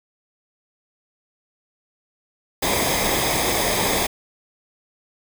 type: noise with comb filter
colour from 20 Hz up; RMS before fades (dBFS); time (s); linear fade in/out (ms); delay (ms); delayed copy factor
pink; -21; 2.62-4.07; 10; 0.7; -0.65
effects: none